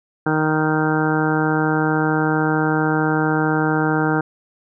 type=harmonic tone; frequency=155.56 Hz; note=D#3; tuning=in tune; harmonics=1 / 2 / 3 / 4 / 5 / 6 / 7 / 8 / 9 / 10; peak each=-22 / -20 / -24 / -33 / -25 / -28 / -36 / -31 / -26 / -27 dBFS; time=0.26-4.21 s; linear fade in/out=5 ms; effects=none